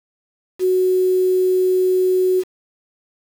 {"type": "tone with quantisation", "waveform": "sine", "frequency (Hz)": 370, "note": "F#4", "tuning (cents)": 0, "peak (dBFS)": -13, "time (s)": [0.59, 2.44], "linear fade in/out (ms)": 50, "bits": 6, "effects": []}